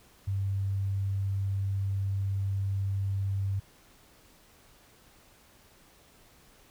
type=tone; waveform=sine; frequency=98 Hz; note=G2; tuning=in tune; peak=-27 dBFS; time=0.27-3.6 s; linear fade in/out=10 ms; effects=pink hiss -59 dBFS RMS until 6.7 s